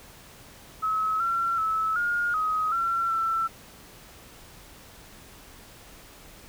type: tone with pitch steps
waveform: sine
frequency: 1287 / 1360 / 1303 / 1422 / 1262 / 1357 / 1337 Hz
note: E6 / F6 / E6 / F6 / D#6 / E6 / E6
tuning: -42 / -46 / -20 / +31 / +24 / +50 / +24 cents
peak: -23 dBFS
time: 0.82-3.48 s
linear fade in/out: 20 ms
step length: 380 ms
effects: pink hiss -49 dBFS RMS until 6.48 s